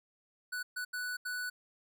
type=tone bursts at uneven times; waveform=square; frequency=1483 Hz; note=F#6; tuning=4 cents sharp; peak=-36 dBFS; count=4; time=0.52-0.63 / 0.76-0.85 / 0.93-1.17 / 1.25-1.5 s; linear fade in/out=10 ms; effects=none